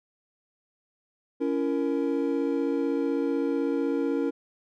triangle chord, A# diminished, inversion first, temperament just, 279.7 / 335.6 / 466.2 Hz, C#4 / E4 / A#4, +16 / +31 / 0 cents, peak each -25 / -28 / -27 dBFS, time 1.4-4.31 s, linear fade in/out 20 ms, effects none

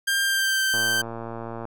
sawtooth tone with pitch glide, 1594 to 1557.6 Hz, G6 to G6, +28 to -12 cents, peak -17 dBFS, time 0.07-1.02 s, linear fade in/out 10 ms, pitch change -40 cents, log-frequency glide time 0.22-0.63 s
click train, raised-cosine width 1 ms, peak -20 dBFS, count 106, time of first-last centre 0.74-1.653 s, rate 115 Hz
effects none

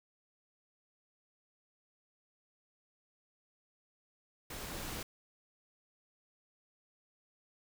pink noise with level ramp, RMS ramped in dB -44 to -41 dBFS, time 4.5-5.03 s, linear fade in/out 5 ms, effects none

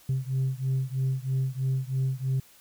sine beating tone pair, 130.81 / 133.91 Hz, C3 / C3, 0 / +41 cents, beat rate 3.1 Hz, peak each -26 / -27 dBFS, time 0.09-2.4 s, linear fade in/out 5 ms, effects tanh soft clip ceiling -21 dBFS + white hiss -56 dBFS RMS until 2.6 s

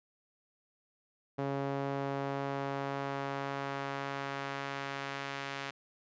sawtooth tone with band-pass filter sweep, 138.59 Hz, C#3, in tune, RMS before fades -37 dBFS, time 1.38-5.71 s, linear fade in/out 10 ms, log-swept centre 530 to 2200 Hz, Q 0.79, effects resampled to 16000 Hz

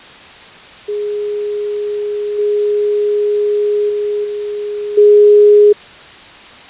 sine tone with level steps, 415.3 Hz, G#4, in tune, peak -16 / -11 / -14 / -18 / -3 dBFS, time 0.88-5.73 s, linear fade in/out 10 ms, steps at 2.38 / 3.89 / 4.24 / 4.97 s, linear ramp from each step 10 ms, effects white hiss -36 dBFS RMS until 6.69 s + resampled to 8000 Hz

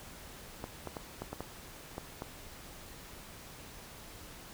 clicks, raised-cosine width 1 ms, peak -24 dBFS, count 8, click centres 0.641 / 0.873 / 0.968 / 1.22 / 1.33 / 1.406 / 1.981 / 2.221 s, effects pink hiss -50 dBFS RMS until 4.53 s

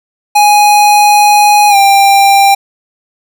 square tone with pitch glide, 830.6 to 792.2 Hz, G#5 to G5, 0 to +18 cents, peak -4 dBFS, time 0.35-2.55 s, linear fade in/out 10 ms, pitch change -82 cents, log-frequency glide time 1.69-1.76 s, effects none

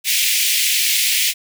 pink high-pass noise, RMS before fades -17 dBFS, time 0.04-1.34 s, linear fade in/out 50 ms, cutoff 2100 Hz, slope 48 dB/octave, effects none

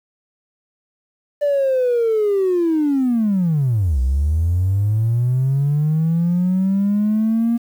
triangle linear two-way sweep, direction down then up, 588 to 61.74 to 236.2 Hz, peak -11 dBFS, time 1.41-7.58 s, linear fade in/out 20 ms, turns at 4 s, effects tanh soft clip ceiling -11 dBFS + 8-bit

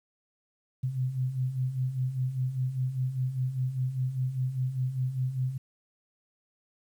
sine beating tone pair, 125.3 / 130.3 Hz, B2 / C3, +25 / -7 cents, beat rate 5 Hz, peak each -34 / -28 dBFS, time 0.83-5.58 s, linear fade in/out 10 ms, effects 10-bit

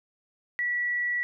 sine tone, 1944 Hz, B6, 28 cents flat, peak -25 dBFS, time 0.59-1.23 s, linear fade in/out 0 ms, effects none

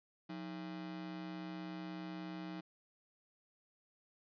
45% pulse ring-modulated tone, 246.9 Hz, B3, in tune, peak -40 dBFS, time 0.29-2.61 s, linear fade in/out 10 ms, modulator 68.3 Hz, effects resampled to 11025 Hz

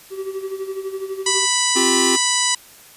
triangle tone with tremolo, 384.7 Hz, G4, 33 cents flat, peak -20 dBFS, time 0.1-1.47 s, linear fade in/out 50 ms, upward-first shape sine, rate 12 Hz, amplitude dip 70%
harmonic tone, 987.8 Hz, B5, in tune, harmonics 1 / 2 / 3 / 4 / 5 / 6 / 7 / 8 / 9, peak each -25 / -25 / -25 / -25 / -25 / -25 / -25 / -25 / -25 dBFS, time 1.26-2.55 s, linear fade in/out 5 ms
square chord, C suspended fourth, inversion none, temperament equal, 261.6 / 349.2 / 392 Hz, C4 / F4 / G4, 0 / 0 / 0 cents, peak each -23 / -23 / -23 dBFS, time 1.75-2.17 s, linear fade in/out 20 ms
effects white hiss -45 dBFS RMS until 2.96 s + resampled to 32000 Hz

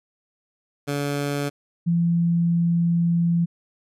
15% pulse / sine tone pair in turn, 143.2 / 170.04 Hz, D3 / F3, -43 / -46 cents, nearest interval minor third, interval 297 cents, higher second, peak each -17 dBFS, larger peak neither, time 0.87-1.5 / 1.86-3.46 s, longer second, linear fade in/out 20 ms, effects resampled to 32000 Hz

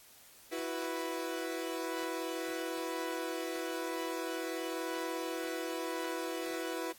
sawtooth chord, E suspended second, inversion none, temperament equal, 329.6 / 370 / 493.9 Hz, E4 / F#4 / B4, 0 / 0 / 0 cents, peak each -35 / -37 / -36 dBFS, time 0.51-6.93 s, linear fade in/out 20 ms, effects white hiss -58 dBFS RMS until 6.98 s + AAC 64 kbps

